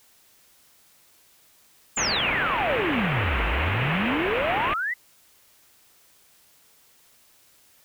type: exponential two-way sweep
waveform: sine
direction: down then up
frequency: 7459 to 49 to 2048 Hz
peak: -24 dBFS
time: 1.96-4.94 s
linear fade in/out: 10 ms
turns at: 3.44 s
type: low-pass noise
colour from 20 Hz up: white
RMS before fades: -27 dBFS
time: 1.97-4.74 s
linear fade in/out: 5 ms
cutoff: 2800 Hz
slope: 48 dB/octave
effects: white hiss -58 dBFS RMS until 7.84 s